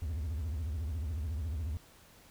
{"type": "tone with vibrato", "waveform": "triangle", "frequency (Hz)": 77.78, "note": "D#2", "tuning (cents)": 0, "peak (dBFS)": -31, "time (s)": [0.02, 1.77], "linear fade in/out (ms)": 0, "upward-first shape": "triangle", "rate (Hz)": 14, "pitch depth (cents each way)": 280, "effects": ["pink hiss -59 dBFS RMS until 2.3 s"]}